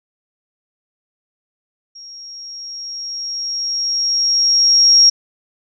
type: tone with level ramp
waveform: sine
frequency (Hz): 5588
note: F8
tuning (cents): 0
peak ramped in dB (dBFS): -34 to -5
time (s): 1.95-5.1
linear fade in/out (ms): 10
effects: none